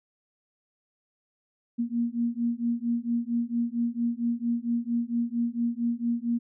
sine beating tone pair, 233.6 / 238 Hz, A#3 / A#3, +4 / +36 cents, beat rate 4.4 Hz, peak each -28 dBFS, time 1.78-6.39 s, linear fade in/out 20 ms, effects none

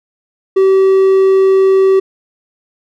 triangle tone, 383.9 Hz, G4, 36 cents flat, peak -4 dBFS, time 0.56-2 s, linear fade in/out 10 ms, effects none

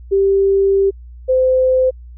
sine tone pair in turn, 392 / 515.3 Hz, G4 / C5, 0 / -27 cents, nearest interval perfect fourth, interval 473 cents, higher second, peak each -10 dBFS, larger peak neither, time 0.11-0.91 / 1.28-1.91 s, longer first, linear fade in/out 20 ms, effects added 60 Hz sine -33 dBFS peak until 2.17 s

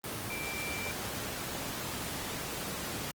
sine tone in noise, 2350 Hz, D7, 1 cent sharp, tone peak -38 dBFS, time 0.3-0.91 s, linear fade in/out 0 ms, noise pink, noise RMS -37 dBFS, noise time 0.04-3.11 s, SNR -4 dB, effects high-pass 80 Hz 12 dB/octave + Opus 24 kbps

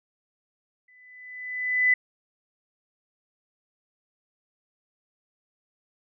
sine tone with exponential growth, 2000 Hz, B6, 21 cents sharp, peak -15 dBFS, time 0.88-1.94 s, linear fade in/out 5 ms, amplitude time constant 230 ms, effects none

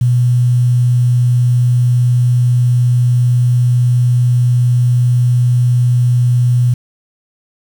sine tone with quantisation, 122.7 Hz, B2, 11 cents flat, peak -8 dBFS, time 0.01-6.74 s, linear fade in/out 5 ms, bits 6, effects none

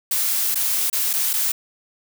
blue noise with dropouts, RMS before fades -21 dBFS, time 0.11-1.52 s, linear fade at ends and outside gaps 5 ms, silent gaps 0.546-0.555 / 0.9-0.928 / 1.132-1.135 / 1.332-1.336 s, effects none

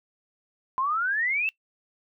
sine exponential sweep, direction up, 1013 to 2704 Hz, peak -23 dBFS, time 0.78-1.49 s, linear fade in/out 0 ms, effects noise-tail reverb RT60 0.1 s tail -22 dB re dry

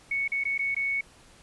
sine tone with dropouts, 2217 Hz, C#7, in tune, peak -25 dBFS, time 0.11-1.01 s, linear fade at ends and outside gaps 5 ms, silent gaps 0.279-0.318 / 0.438-0.452 / 0.579-0.591 / 0.747-0.764 s, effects pink hiss -55 dBFS RMS until 1.42 s + resampled to 24000 Hz

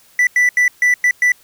triangle tone bursts at uneven times, 1975.5 Hz, B6, in tune, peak -8 dBFS, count 6, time 0.19-0.27 / 0.36-0.49 / 0.57-0.68 / 0.82-0.94 / 1.04-1.11 / 1.22-1.32 s, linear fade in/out 2 ms, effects white hiss -50 dBFS RMS until 1.43 s

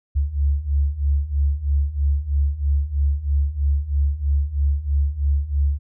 sine beating tone pair, 69.3 / 72.4 Hz, C#2 / D2, 0 / -24 cents, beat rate 3.1 Hz, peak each -22 / -19 dBFS, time 0.15-5.79 s, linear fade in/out 20 ms, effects none

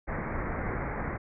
pink low-pass noise, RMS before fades -33 dBFS, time 0.07-1.18 s, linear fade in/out 20 ms, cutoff 2200 Hz, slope 96 dB/octave, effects none

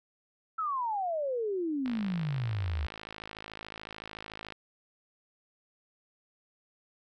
sine exponential sweep, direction down, 1340 to 69.3 Hz, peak -29 dBFS, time 0.58-2.87 s, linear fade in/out 10 ms
click train, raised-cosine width 0.3 ms, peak -25 dBFS, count 144, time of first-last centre 1.86-4.523 s, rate 53.7 Hz
effects none

